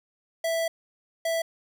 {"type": "tone bursts at uneven times", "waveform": "square", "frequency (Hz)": 659.3, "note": "E5", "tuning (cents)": 0, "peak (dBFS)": -25, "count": 2, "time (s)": [[0.44, 0.68], [1.25, 1.42]], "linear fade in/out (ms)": 5, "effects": []}